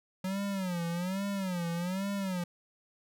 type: tone with vibrato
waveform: square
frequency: 184 Hz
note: F#3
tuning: 9 cents flat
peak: -32 dBFS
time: 0.24-2.44 s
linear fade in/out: 5 ms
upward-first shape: sine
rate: 1.2 Hz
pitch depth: 150 cents each way
effects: none